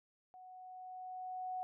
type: tone with level ramp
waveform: sine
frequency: 740 Hz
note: F#5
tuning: in tune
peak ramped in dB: -53 to -37 dBFS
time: 0.34-1.63 s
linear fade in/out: 0 ms
effects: none